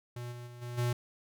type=tone with level steps; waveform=square; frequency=121.2 Hz; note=B2; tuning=32 cents flat; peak=-39 / -43 / -47 / -39 / -29 dBFS; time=0.16-0.93 s; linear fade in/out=5 ms; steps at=0.31 / 0.46 / 0.61 / 0.77 s; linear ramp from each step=20 ms; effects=none